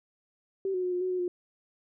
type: tone with pitch steps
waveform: sine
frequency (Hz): 385.9 / 366.5 / 362.3 / 357.6 / 369.6 / 365 / 355.9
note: G4 / F#4 / F#4 / F4 / F#4 / F#4 / F4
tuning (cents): -27 / -16 / -36 / +41 / -2 / -24 / +33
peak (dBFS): -27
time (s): 0.65-1.28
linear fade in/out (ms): 2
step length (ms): 90
effects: none